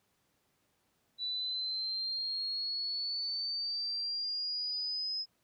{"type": "exponential sweep", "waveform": "sine", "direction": "up", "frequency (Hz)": [3951, 5110], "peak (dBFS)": -33, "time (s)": [1.18, 5.26], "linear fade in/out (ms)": 50, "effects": ["pink hiss -75 dBFS RMS until 5.43 s", "high-pass 80 Hz 12 dB/octave"]}